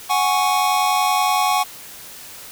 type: chord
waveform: square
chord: F# suspended second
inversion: none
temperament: equal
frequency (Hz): 740 / 830.6 / 1108.7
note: F#5 / G#5 / C#6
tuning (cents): 0 / 0 / 0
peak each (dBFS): -21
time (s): 0.09-1.64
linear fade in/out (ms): 20
effects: white hiss -38 dBFS RMS until 2.51 s